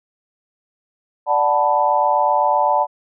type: chord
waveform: sine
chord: B minor seventh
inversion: first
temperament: equal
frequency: 587.3 / 740 / 880 / 987.8 Hz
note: D5 / F#5 / A5 / B5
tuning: 0 / 0 / 0 / 0 cents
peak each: -20 / -20 / -17 / -20 dBFS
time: 1.26-2.87 s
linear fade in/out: 50 ms
effects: none